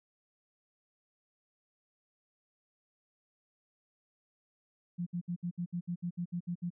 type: tone bursts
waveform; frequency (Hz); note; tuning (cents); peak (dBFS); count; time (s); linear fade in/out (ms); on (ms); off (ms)
sine; 174.61; F3; 0; -32; 12; 4.98-6.704; 20; 85; 64
effects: none